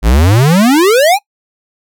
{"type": "exponential sweep", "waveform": "square", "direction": "up", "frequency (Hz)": [50.2, 856], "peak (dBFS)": -6, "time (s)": [0.02, 1.19], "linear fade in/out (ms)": 50, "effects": ["noise-tail reverb RT60 0.1 s tail -23 dB re dry"]}